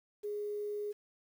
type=tone with quantisation; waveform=sine; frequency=415.3 Hz; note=G#4; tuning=in tune; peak=-35 dBFS; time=0.23-0.93 s; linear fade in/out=20 ms; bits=10; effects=none